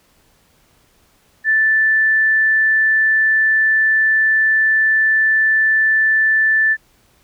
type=tone; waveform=sine; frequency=1760 Hz; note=A6; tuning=in tune; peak=-11 dBFS; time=1.44-6.77 s; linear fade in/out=50 ms; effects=pink hiss -56 dBFS RMS until 7.23 s